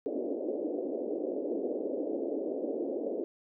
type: band-pass noise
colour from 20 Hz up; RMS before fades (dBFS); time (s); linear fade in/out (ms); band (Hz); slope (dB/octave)
pink; -34; 0.06-3.24; 0; 270 to 580; 48
effects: none